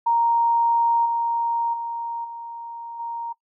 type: tone with level steps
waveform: sine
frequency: 932.3 Hz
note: A#5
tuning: in tune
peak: -16 / -20 / -26 / -32 / -27 dBFS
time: 0.06-3.33 s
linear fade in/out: 10 ms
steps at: 1.05 / 1.73 / 2.24 / 2.99 s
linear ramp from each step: 10 ms
effects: noise-tail reverb RT60 0.1 s tail -22 dB re dry